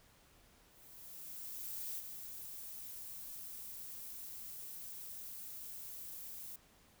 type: noise with ADSR envelope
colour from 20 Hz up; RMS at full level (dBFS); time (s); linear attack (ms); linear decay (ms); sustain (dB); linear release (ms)
violet; -42; 0.68-6.56; 1300; 27; -6; 4
effects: pink hiss -66 dBFS RMS until 7 s